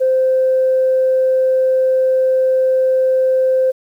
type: tone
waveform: sine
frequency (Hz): 520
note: C5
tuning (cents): -11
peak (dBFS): -10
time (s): 0-3.72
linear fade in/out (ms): 20
effects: tanh soft clip ceiling -6 dBFS + 8-bit